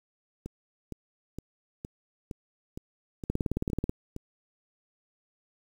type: two click trains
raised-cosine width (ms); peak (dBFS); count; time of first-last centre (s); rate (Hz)
3; -15 / -24; 12 / 9; 3.3-3.895 / 0.46-4.164; 18.5 / 2.16
effects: 8-bit